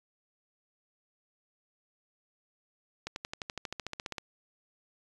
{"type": "accelerating click train", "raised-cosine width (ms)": 0.2, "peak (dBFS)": -19, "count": 16, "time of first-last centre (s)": [3.07, 4.182], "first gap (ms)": 91, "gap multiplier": 0.97, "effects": ["resampled to 24000 Hz"]}